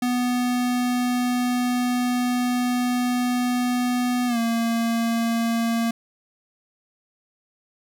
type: tone with pitch glide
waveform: square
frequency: 246.9 to 230.4 Hz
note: B3 to A#3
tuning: 0 to -20 cents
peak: -21 dBFS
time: 0.02-5.91 s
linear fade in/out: 5 ms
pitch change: -120 cents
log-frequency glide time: 4.27-4.38 s
effects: none